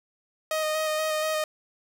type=tone with vibrato; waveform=sawtooth; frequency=622.3 Hz; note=D#5; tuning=in tune; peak=-21 dBFS; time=0.51-1.44 s; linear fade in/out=2 ms; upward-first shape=square; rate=4.2 Hz; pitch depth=14 cents each way; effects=none